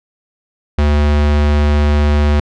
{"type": "tone", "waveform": "square", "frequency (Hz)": 73.7, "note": "D2", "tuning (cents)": 7, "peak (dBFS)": -10, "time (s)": [0.78, 2.4], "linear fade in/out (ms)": 5, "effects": ["low-pass 4000 Hz 12 dB/octave"]}